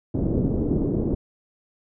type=low-pass noise; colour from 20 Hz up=white; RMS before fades=-23 dBFS; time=0.14-1.15 s; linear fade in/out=5 ms; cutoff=370 Hz; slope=24 dB/octave; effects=none